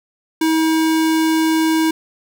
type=tone; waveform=square; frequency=319.9 Hz; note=D#4; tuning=48 cents sharp; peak=-14 dBFS; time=0.41-1.91 s; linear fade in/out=5 ms; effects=none